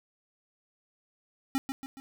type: tone with echo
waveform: square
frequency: 269.2 Hz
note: C4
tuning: 49 cents sharp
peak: -26 dBFS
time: 1.55-1.58 s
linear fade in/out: 0 ms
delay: 140 ms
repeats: 3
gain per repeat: -6 dB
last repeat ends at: 2 s
effects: none